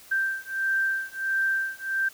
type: beating tone pair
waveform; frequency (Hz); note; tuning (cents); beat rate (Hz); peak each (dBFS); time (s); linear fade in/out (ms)
sine; 1568 / 1569.5; G6 / G6; 0 / +2; 1.5; -27; 0.11-2.09; 10
effects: white hiss -50 dBFS RMS until 2.13 s